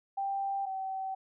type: tone pair in turn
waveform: sine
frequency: 787 / 766.4 Hz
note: G5 / G5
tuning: +7 / -39 cents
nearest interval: unison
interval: 46 cents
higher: first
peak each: -30 / -33 dBFS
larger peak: first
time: 0.17-0.66 / 0.66-1.15 s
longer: neither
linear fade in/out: 10 ms
effects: none